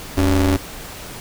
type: ring-modulated tone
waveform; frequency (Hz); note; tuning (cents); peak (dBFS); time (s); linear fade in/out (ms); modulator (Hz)
35% pulse; 98; G2; 0; -9; 0.17-0.57; 10; 184
effects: pink hiss -34 dBFS RMS until 1.2 s